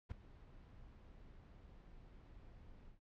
brown noise with ADSR envelope, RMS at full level -42 dBFS, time 0.09-3 s, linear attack 27 ms, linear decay 3 ms, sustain -17 dB, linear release 130 ms, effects noise-tail reverb RT60 0.1 s tail -24 dB re dry + low-pass 4000 Hz 12 dB/octave

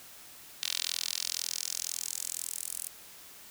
10% pulse tone with high-pass filter sweep, 42 Hz, E1, 33 cents sharp, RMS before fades -36 dBFS, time 0.63-2.88 s, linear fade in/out 0 ms, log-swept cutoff 3700 to 9500 Hz, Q 1.9, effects white hiss -51 dBFS RMS until 3.5 s

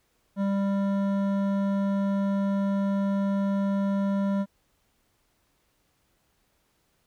sine tone with hard clipping, 197.7 Hz, G3, 15 cents sharp, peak -25 dBFS, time 0.36-4.46 s, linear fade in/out 50 ms, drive 12 dB, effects pink hiss -70 dBFS RMS until 7.06 s

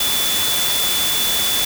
sine tone in noise, 3466 Hz, A7, 27 cents flat, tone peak -20 dBFS, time 0-1.65 s, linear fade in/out 5 ms, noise white, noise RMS -20 dBFS, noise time 0-1.65 s, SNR -3 dB, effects none

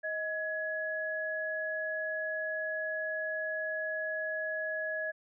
sine tone pair together, 630 / 1681.9 Hz, D#5 / G#6, +21 / +21 cents, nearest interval octave + perfect fourth, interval 1700 cents, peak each -36 / -34 dBFS, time 0.03-5.12 s, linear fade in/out 20 ms, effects none

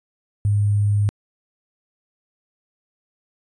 sine tone with sample-and-hold, 102.7 Hz, G#2, 19 cents flat, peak -15 dBFS, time 0.45-1.09 s, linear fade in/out 0 ms, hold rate 8820 Hz, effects resampled to 22050 Hz

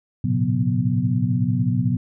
sine tone cluster, 106.5 / 117.5 / 133.5 / 179.2 / 244.1 Hz, G#2 / A#2 / C3 / F3 / B3, +44 / +14 / +35 / +45 / -20 cents, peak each -27 / -22 / -24 / -24 / -25 dBFS, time 0.24-1.97 s, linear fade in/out 5 ms, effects none

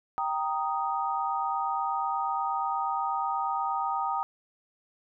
sine chord, Eb major, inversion first, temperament equal, 784 / 932.3 / 1244.5 Hz, G5 / Bb5 / Eb6, 0 / 0 / 0 cents, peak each -31 dBFS, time 0.18-4.23 s, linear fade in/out 0 ms, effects none

